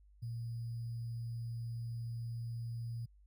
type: tone with sample-and-hold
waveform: sine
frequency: 116.54 Hz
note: A#2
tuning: in tune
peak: -38 dBFS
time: 0.22-3.06 s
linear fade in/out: 10 ms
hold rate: 4900 Hz
effects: added 50 Hz sine -60 dBFS peak until 3.26 s